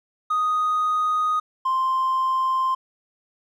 triangle tone pair in turn, 1244.5 / 1046.5 Hz, D#6 / C6, 0 / 0 cents, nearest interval minor third, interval 300 cents, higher first, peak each -16 dBFS, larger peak neither, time 0.3-1.4 / 1.65-2.75 s, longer neither, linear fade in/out 10 ms, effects tanh soft clip ceiling -15 dBFS

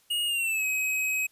square tone with pitch glide, 2867 to 2539 Hz, F7 to D#7, +45 to +34 cents, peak -26 dBFS, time 0.1-1.27 s, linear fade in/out 10 ms, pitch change -211 cents, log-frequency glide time 0.26-0.65 s, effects white hiss -64 dBFS RMS until 1.31 s + resampled to 32000 Hz

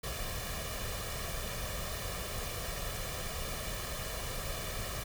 pink noise with comb filter, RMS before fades -38 dBFS, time 0.03-5.04 s, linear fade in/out 10 ms, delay 1.7 ms, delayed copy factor +0.65, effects none

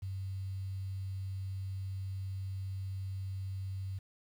sine tone with quantisation, 95.9 Hz, G2, 37 cents flat, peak -36 dBFS, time 0.02-3.99 s, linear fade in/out 10 ms, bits 10, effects none

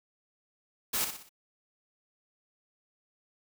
white noise with echo, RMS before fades -30 dBFS, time 0.93-1.05 s, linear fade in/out 10 ms, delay 61 ms, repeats 4, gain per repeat -7 dB, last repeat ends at 1.294 s, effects none

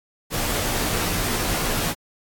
pink noise with comb filter, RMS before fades -24 dBFS, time 0.3-1.95 s, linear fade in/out 50 ms, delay 15 ms, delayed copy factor -0.65, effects AAC 64 kbps

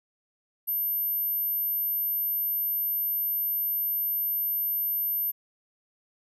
sine tone, 13000 Hz, G#9, 38 cents flat, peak -25 dBFS, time 0.67-5.32 s, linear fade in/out 20 ms, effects none

